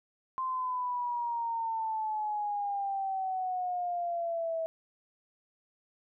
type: exponential sweep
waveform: sine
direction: down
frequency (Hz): 1046.5 to 648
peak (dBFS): -30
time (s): 0.38-4.66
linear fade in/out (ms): 0
effects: none